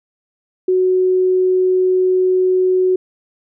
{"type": "tone", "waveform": "sine", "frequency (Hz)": 370, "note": "F#4", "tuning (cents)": 0, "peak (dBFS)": -11, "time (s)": [0.68, 2.96], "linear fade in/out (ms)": 5, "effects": []}